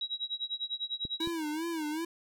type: tone with tremolo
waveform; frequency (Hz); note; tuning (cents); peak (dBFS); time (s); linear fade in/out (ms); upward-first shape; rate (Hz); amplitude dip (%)
sine; 3858; B7; -41; -30; 0.01-1.3; 2; sine; 10; 95
type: clicks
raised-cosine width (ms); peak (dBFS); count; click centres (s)
3; -28; 2; 1.052 / 1.274
type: tone with vibrato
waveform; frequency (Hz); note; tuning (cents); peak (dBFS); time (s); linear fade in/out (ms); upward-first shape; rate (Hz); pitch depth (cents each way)
square; 318.8; D#4; +42; -33; 1.2-2.05; 5; sine; 2.6; 110
effects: none